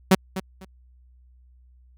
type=tone with echo; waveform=sawtooth; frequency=189.2 Hz; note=F#3; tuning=39 cents sharp; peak=-8 dBFS; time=0.11-0.15 s; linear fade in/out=5 ms; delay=250 ms; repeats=2; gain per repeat=-14 dB; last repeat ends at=0.65 s; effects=added 62 Hz sine -51 dBFS peak until 1.97 s

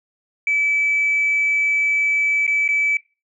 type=tone with dropouts; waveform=sine; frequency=2303 Hz; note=D7; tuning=34 cents flat; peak=-15 dBFS; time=0.47-2.97 s; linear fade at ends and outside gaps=2 ms; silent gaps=2.467-2.477 / 2.679-2.688 s; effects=noise-tail reverb RT60 0.3 s tail -22 dB re dry + tanh soft clip ceiling -11 dBFS

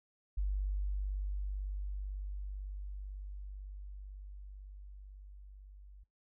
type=tone with level ramp; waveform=sine; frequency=49 Hz; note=G1; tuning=in tune; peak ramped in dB=-30 to -51 dBFS; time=0.37-6.04 s; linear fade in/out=10 ms; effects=noise-tail reverb RT60 0.2 s tail -26 dB re dry

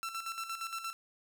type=tone with tremolo; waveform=sawtooth; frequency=1342 Hz; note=E6; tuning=31 cents sharp; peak=-32 dBFS; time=0.03-0.93 s; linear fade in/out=0 ms; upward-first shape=square; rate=8.6 Hz; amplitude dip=60%; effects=none

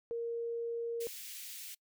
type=tone; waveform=sine; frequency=466.2 Hz; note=A#4; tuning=in tune; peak=-34 dBFS; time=0.11-1.07 s; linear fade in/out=0 ms
type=high-pass noise; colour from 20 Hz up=white; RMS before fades=-46 dBFS; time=1-1.75 s; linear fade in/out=10 ms; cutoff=2100 Hz; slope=24 dB/octave
effects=noise-tail reverb RT60 0.1 s tail -25 dB re dry

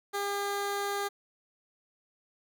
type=tone; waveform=15% pulse; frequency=402.9 Hz; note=G4; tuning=48 cents sharp; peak=-24 dBFS; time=0.13-1.09 s; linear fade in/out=20 ms; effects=none

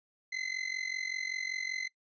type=tone with amplitude modulation; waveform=40% pulse; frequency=2051 Hz; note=C7; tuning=35 cents flat; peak=-29 dBFS; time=0.32-1.88 s; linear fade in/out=10 ms; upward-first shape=sine; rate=45.2 Hz; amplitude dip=80%; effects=noise-tail reverb RT60 0.1 s tail -22 dB re dry + resampled to 16000 Hz

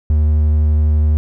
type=tone; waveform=triangle; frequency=76 Hz; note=D#2; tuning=40 cents flat; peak=-8 dBFS; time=0.1-1.17 s; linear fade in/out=0 ms; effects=none

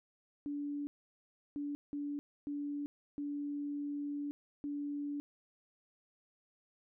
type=tone bursts at uneven times; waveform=sine; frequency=288.8 Hz; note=D4; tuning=29 cents flat; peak=-36 dBFS; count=6; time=0.46-0.87 / 1.56-1.75 / 1.93-2.19 / 2.47-2.86 / 3.18-4.31 / 4.64-5.2 s; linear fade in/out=0 ms; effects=none

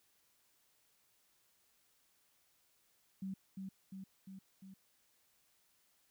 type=tone with echo; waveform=sine; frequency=191.8 Hz; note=G3; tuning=37 cents flat; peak=-39 dBFS; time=3.22-3.34 s; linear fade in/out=5 ms; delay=350 ms; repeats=4; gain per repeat=-3 dB; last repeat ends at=4.74 s; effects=white hiss -74 dBFS RMS until 6.1 s

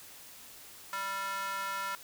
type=tone with high-pass filter; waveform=square; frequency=195.9 Hz; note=G3; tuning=1 cent flat; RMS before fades=-36 dBFS; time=0.93-1.95 s; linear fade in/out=0 ms; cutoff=1200 Hz; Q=4.3; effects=white hiss -51 dBFS RMS until 2.03 s

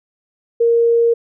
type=tone; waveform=sine; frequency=466.2 Hz; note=A#4; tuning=in tune; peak=-10 dBFS; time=0.6-1.14 s; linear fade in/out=10 ms; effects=none

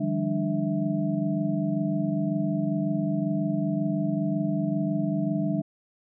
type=tone cluster; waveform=sine; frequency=152.3 / 174.3 / 199.7 / 295.4 / 654 Hz; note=D#3 / F3 / G3 / D4 / E5; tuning=-37 / -3 / +32 / +10 / -14 cents; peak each=-30 / -31 / -28 / -29 / -34 dBFS; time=0-5.62 s; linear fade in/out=10 ms; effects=none

